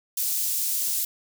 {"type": "high-pass noise", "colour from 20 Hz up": "white", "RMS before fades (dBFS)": -26, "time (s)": [0.17, 1.05], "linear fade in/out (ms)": 5, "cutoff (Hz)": 5900, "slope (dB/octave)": 12, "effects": []}